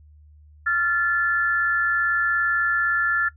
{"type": "tone pair together", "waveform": "sine", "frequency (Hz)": [1382, 1741.2], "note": ["F6", "A6"], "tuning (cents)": [-19, -19], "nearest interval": "major third", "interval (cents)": 400, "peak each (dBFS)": [-21, -21], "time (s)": [0.66, 3.29], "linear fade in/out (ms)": 10, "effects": ["noise-tail reverb RT60 0.1 s tail -18 dB re dry", "added 75 Hz sine -47 dBFS peak until 3.36 s"]}